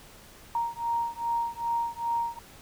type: beating tone pair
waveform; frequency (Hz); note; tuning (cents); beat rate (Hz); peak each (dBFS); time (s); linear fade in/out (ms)
sine; 932.3 / 934.8; A#5 / A#5; 0 / +5; 2.5; -30; 0.55-2.39; 2
effects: pink hiss -51 dBFS RMS until 2.61 s